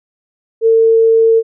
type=tone; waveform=sine; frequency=451.4 Hz; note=A4; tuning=44 cents sharp; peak=-6 dBFS; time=0.61-1.43 s; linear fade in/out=50 ms; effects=none